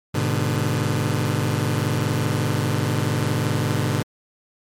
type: chord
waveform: sawtooth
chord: G# diminished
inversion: none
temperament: just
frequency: 103.83 / 124.59 / 149.51 Hz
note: G#2 / B2 / D3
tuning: 0 / +16 / +31 cents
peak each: -20 dBFS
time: 0.14-4.03 s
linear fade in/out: 10 ms
effects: MP3 64 kbps